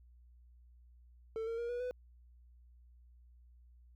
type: tone with pitch steps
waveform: triangle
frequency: 446.2 / 458.7 / 471.6 / 484.9 / 498.5 Hz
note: A4 / A#4 / A#4 / B4 / B4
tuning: +24 / -28 / +20 / -32 / +16 cents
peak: -34 dBFS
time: 1.36-1.91 s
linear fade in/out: 0 ms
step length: 110 ms
effects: added 60 Hz sine -58 dBFS peak until 3.95 s